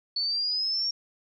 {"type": "exponential sweep", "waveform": "sine", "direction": "up", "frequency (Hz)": [4426, 5570], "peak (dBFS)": -25, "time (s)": [0.16, 0.91], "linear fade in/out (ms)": 5, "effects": []}